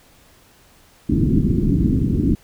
white low-pass noise, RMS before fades -17 dBFS, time 1.09-2.35 s, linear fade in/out 5 ms, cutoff 320 Hz, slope 48 dB/octave, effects pink hiss -52 dBFS RMS until 2.43 s

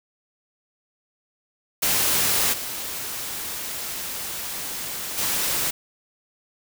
white noise with level steps, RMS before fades -21 / -31 / -24 dBFS, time 1.82-5.71 s, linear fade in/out 10 ms, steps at 2.52 / 5.17 s, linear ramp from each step 20 ms, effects none

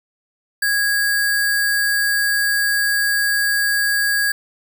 sine tone with sample-and-hold, 1653 Hz, G#6, 9 cents flat, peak -15 dBFS, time 0.62-4.32 s, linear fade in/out 5 ms, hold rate 6300 Hz, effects none

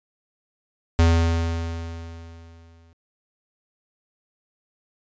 square tone with exponential decay, 83.2 Hz, E2, 17 cents sharp, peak -13 dBFS, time 0.99-2.93 s, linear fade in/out 0 ms, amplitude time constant 420 ms, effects resampled to 16000 Hz

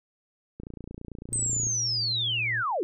click train, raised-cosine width 3 ms, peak -26 dBFS, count 32, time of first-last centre 0.6-1.669 s, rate 29 Hz
triangle tone, 116.54 Hz, A#2, in tune, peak -33 dBFS, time 1.29-2.64 s, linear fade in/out 50 ms
sine linear sweep, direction down, 8330 to 303.7 Hz, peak -25 dBFS, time 1.33-2.83 s, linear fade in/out 0 ms
effects none

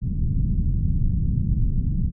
pink low-pass noise, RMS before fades -21 dBFS, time 0.01-2.12 s, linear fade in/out 50 ms, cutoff 180 Hz, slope 24 dB/octave, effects none

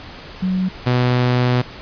sine / sawtooth tone pair in turn, 186 / 124.14 Hz, F#3 / B2, +9 / +9 cents, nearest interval perfect fifth, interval 700 cents, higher first, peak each -16 / -10 dBFS, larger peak second, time 0.42-0.69 / 0.86-1.62 s, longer second, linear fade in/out 10 ms, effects pink hiss -36 dBFS RMS until 1.81 s + resampled to 11025 Hz

